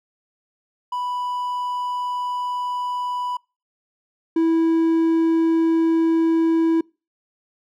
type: tone pair in turn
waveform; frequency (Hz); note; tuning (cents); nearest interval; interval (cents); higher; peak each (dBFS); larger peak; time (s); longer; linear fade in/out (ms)
triangle; 987.8 / 327.6; B5 / E4; 0 / -11; octave + perfect fifth; 1911; first; -21 / -13; second; 0.92-3.37 / 4.36-6.81; neither; 5
effects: noise-tail reverb RT60 0.3 s tail -26 dB re dry